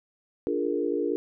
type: chord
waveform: sine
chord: Bb dominant seventh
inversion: first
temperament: equal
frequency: 293.7 / 349.2 / 415.3 / 466.2 Hz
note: D4 / F4 / Ab4 / Bb4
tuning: 0 / 0 / 0 / 0 cents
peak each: -30 dBFS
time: 0.47-1.16 s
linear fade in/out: 0 ms
effects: none